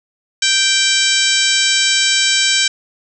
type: harmonic tone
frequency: 781 Hz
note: G5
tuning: 7 cents flat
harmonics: 2 / 3 / 4 / 5 / 6 / 7 / 8 / 9 / 10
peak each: -20 / -20 / -18 / -19 / -23 / -20 / -24 / -24 / -21 dBFS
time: 0.42-2.68 s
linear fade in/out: 5 ms
effects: none